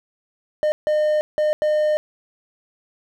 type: tone bursts at uneven times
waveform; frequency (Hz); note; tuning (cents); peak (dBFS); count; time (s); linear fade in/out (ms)
triangle; 608; D#5; -40; -14; 4; 0.63-0.72 / 0.87-1.21 / 1.38-1.53 / 1.62-1.97; 0
effects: none